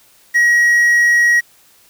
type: tone with quantisation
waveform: triangle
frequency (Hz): 1902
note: A#6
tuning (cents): +34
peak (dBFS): -7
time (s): 0.34-1.41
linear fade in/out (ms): 20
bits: 6
effects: white hiss -50 dBFS RMS until 1.89 s

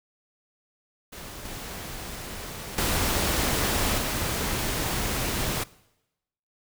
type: noise with level steps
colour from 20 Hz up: pink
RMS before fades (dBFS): -40 / -37 / -25 / -28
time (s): 1.12-5.64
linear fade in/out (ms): 10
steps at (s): 1.45 / 2.78 / 3.98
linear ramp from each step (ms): 2
effects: noise-tail reverb RT60 0.9 s tail -21 dB re dry

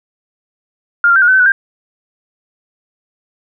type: tone with pitch steps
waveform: sine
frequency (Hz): 1408 / 1386 / 1554 / 1432 / 1517 / 1533 / 1476 / 1591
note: F6 / F6 / G6 / F6 / F#6 / G6 / F#6 / G6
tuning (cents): +14 / -14 / -16 / +43 / +43 / -39 / -5 / +25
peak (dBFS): -6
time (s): 1.04-1.52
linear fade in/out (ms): 2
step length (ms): 60
effects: none

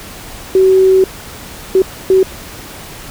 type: tone bursts at uneven times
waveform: sine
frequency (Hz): 378.7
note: F#4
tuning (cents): +40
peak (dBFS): -5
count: 3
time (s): 0.55-1.04 / 1.75-1.82 / 2.1-2.23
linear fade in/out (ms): 2
effects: pink hiss -31 dBFS RMS until 3.1 s

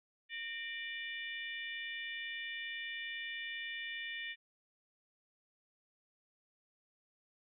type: harmonic tone with a mistuned harmonic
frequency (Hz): 590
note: D5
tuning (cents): +8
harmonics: 3 / 4 / 5 / 6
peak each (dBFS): -43 / -45 / -47 / -49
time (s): 0.29-4.36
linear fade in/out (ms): 50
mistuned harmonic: 3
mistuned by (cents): +65
effects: none

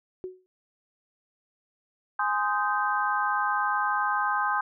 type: tone with exponential decay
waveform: sine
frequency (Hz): 370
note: F#4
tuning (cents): 0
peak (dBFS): -29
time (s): 0.24-0.46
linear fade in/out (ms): 0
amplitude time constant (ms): 46
type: chord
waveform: sine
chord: Ab major seventh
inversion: none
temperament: just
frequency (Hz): 830.6 / 1038.3 / 1245.9 / 1557.4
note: Ab5 / C6 / Eb6 / G6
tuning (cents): 0 / -14 / +2 / -12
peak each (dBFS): -29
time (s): 2.19-4.61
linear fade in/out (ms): 5
effects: none

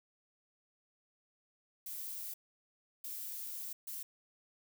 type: noise bursts at uneven times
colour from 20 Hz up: violet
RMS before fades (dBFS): -43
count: 3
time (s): 1.86-2.34 / 3.04-3.73 / 3.87-4.03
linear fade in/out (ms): 5
effects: none

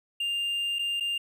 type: tone with dropouts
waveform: triangle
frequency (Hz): 2800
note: F7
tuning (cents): +4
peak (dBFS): -25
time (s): 0.2-1.18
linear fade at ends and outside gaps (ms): 5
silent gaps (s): 0.787-0.791 / 1-1.006
effects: none

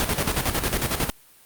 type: noise with tremolo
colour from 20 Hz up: pink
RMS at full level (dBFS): -22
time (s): 0-1.1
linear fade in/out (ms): 0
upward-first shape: square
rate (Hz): 11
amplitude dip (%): 60
effects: white hiss -53 dBFS RMS until 1.45 s + Opus 48 kbps

